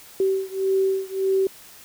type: beating tone pair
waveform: sine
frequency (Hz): 383.7 / 385.4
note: G4 / G4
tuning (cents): -37 / -29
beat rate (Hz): 1.7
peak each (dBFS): -22 / -23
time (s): 0.2-1.47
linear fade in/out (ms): 2
effects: white hiss -46 dBFS RMS until 1.84 s